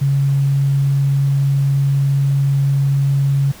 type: tone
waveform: sine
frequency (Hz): 138.59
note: C#3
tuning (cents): 0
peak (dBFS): -12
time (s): 0.01-3.52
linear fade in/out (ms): 10
effects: pink hiss -39 dBFS RMS until 3.6 s